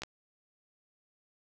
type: clicks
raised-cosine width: 0.2 ms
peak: -21 dBFS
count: 2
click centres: 0.02 / 0.035 s
effects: none